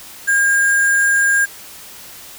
sine tone with sample-and-hold, 1617 Hz, G#6, 47 cents flat, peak -11 dBFS, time 0.27-1.46 s, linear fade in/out 20 ms, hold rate 8820 Hz, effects white hiss -37 dBFS RMS until 2.38 s

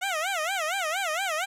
15% pulse tone with vibrato, 698.5 Hz, F5, in tune, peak -20 dBFS, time 0.01-1.46 s, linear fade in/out 20 ms, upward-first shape sine, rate 4.3 Hz, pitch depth 230 cents each way, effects low-pass 12000 Hz 12 dB/octave

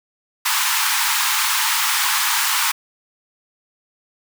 pink high-pass noise, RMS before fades -19 dBFS, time 0.45-2.72 s, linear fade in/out 10 ms, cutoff 850 Hz, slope 96 dB/octave, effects none

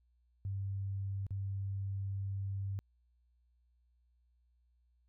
sine tone with dropouts, 98 Hz, G2, in tune, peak -35 dBFS, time 0.45-2.79 s, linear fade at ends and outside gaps 0 ms, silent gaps 1.266-1.307 s, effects added 60 Hz sine -69 dBFS peak until 5.08 s

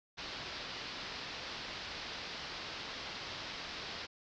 white low-pass noise, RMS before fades -44 dBFS, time 0.17-4.07 s, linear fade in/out 20 ms, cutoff 5100 Hz, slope 48 dB/octave, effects none

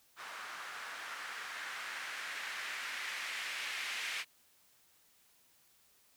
violet noise with low-pass filter sweep, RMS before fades -42 dBFS, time 0.16-4.25 s, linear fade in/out 50 ms, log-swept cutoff 1300 to 2300 Hz, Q 1.9, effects white hiss -68 dBFS RMS until 6.16 s

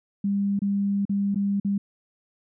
sine tone with dropouts, 200 Hz, G3, 35 cents sharp, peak -21 dBFS, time 0.24-1.78 s, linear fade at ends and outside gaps 5 ms, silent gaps 0.592-0.618 / 1.053-1.094 / 1.346-1.357 / 1.6-1.647 s, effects none

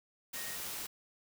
sine tone in noise, 1864.7 Hz, A#6, in tune, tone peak -47 dBFS, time 0.35-0.56 s, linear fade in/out 10 ms, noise white, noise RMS -41 dBFS, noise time 0.33-0.87 s, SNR -9 dB, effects none

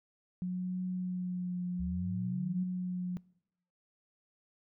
sine tone with vibrato, 181 Hz, F#3, 38 cents flat, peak -32 dBFS, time 0.42-3.17 s, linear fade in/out 0 ms, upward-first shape triangle, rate 0.6 Hz, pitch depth 24 cents each way
sine exponential sweep, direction up, 69.3 to 190 Hz, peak -37 dBFS, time 1.79-2.64 s, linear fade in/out 10 ms
effects noise-tail reverb RT60 0.8 s tail -24 dB re dry

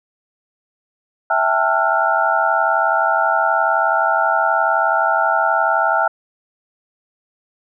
sine tone cluster, 656 / 793 / 885 / 1352 / 1431 Hz, E5 / G5 / A5 / E6 / F6, -9 / +20 / +10 / +43 / +42 cents, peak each -20 dBFS, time 1.3-6.08 s, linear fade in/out 5 ms, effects none

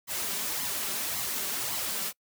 white noise with flanger, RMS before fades -32 dBFS, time 0.07-2.13 s, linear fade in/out 50 ms, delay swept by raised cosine 0.95 to 5.25 ms, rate 1.8 Hz, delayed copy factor +0.55, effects noise-tail reverb RT60 0.1 s tail -26 dB re dry + high-pass 80 Hz 12 dB/octave

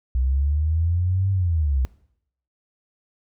sine linear two-way sweep, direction up then down, 61.74 to 98 to 61.74 Hz, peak -18 dBFS, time 0.15-1.85 s, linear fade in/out 0 ms, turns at 1.31 s, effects noise-tail reverb RT60 0.7 s tail -20 dB re dry

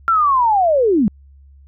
sine linear sweep, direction down, 1379 to 185 Hz, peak -11 dBFS, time 0.08-1.08 s, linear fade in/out 0 ms, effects added 69 Hz sine -42 dBFS peak until 1.67 s

